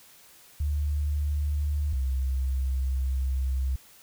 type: tone pair in turn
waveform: sine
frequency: 73.42 / 65.67 Hz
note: D2 / C2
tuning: 0 / +7 cents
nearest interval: major second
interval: 193 cents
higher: first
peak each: -24 dBFS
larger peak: neither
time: 0.6-1.93 / 1.93-3.76 s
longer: second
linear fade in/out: 5 ms
effects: white hiss -54 dBFS RMS until 4.02 s